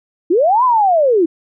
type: linear two-way sweep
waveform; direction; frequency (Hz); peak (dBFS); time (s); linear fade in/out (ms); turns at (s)
sine; up then down; 308.5 to 1040 to 308.5; -9; 0.3-1.26; 10; 0.64
effects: none